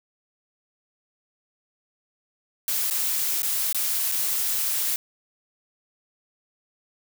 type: noise with dropouts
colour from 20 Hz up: blue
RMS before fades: -25 dBFS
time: 2.68-4.96 s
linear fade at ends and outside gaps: 1 ms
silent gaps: 2.901-2.909 / 3.421-3.43 / 3.727-3.746 / 4.116-4.121 s
effects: none